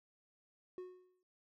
triangle tone with exponential decay, 365.6 Hz, F#4, 21 cents flat, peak -39 dBFS, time 0.78-1.23 s, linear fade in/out 1 ms, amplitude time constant 96 ms, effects noise-tail reverb RT60 0.1 s tail -25 dB re dry

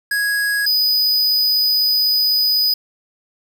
square tone pair in turn, 1661.2 / 4978 Hz, G#6 / D#8, 0 / 0 cents, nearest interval octave + perfect fifth, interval 1900 cents, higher second, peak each -17 / -14 dBFS, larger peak second, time 0.11-0.66 / 0.66-2.74 s, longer second, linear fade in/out 5 ms, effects 7-bit

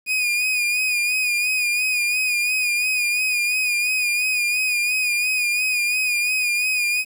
40% pulse tone with vibrato, 2464 Hz, D#7, 17 cents flat, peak -18 dBFS, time 0.06-7.05 s, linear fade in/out 50 ms, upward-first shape sine, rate 2.9 Hz, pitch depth 46 cents each way, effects 8-bit

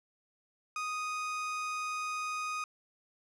30% pulse tone, 1244.5 Hz, D#6, in tune, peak -31 dBFS, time 0.76-2.64 s, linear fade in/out 2 ms, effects low-pass 8000 Hz 12 dB/octave

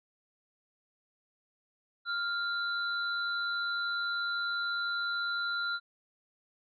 sine tone pair together, 1396.9 / 3995 Hz, F6 / B7, 0 / +19 cents, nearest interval octave + tritone, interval 1819 cents, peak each -31 / -37 dBFS, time 2.05-5.8 s, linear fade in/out 50 ms, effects none

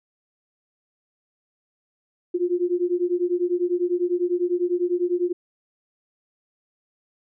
sine beating tone pair, 349 / 359 Hz, F4 / F4, -1 / +48 cents, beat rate 10 Hz, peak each -23 dBFS, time 2.34-5.33 s, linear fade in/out 10 ms, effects none

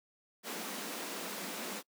pink high-pass noise, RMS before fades -41 dBFS, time 0.43-1.83 s, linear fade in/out 50 ms, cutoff 180 Hz, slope 96 dB/octave, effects noise-tail reverb RT60 0.1 s tail -26 dB re dry

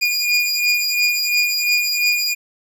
25% pulse beating tone pair, 2434 / 2436.9 Hz, D#7 / D#7, -39 / -37 cents, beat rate 2.9 Hz, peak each -14 / -16 dBFS, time 0.01-2.35 s, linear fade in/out 20 ms, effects none

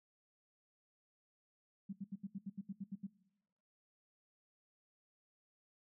sine tone bursts, 196 Hz, G3, in tune, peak -40 dBFS, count 11, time 1.89-3.07 s, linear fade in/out 10 ms, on 40 ms, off 74 ms, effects noise-tail reverb RT60 1.0 s tail -21 dB re dry

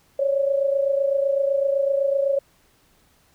sine tone pair together, 549.1 / 577 Hz, C#5 / D5, -17 / -31 cents, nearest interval minor second, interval 86 cents, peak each -19 / -25 dBFS, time 0.19-2.39 s, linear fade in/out 5 ms, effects pink hiss -60 dBFS RMS until 3.34 s

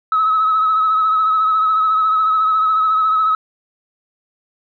sine tone with vibrato, 1286 Hz, E6, 43 cents flat, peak -11 dBFS, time 0.12-3.35 s, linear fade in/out 2 ms, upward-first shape triangle, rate 14 Hz, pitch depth 40 cents each way, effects tanh soft clip ceiling -8 dBFS

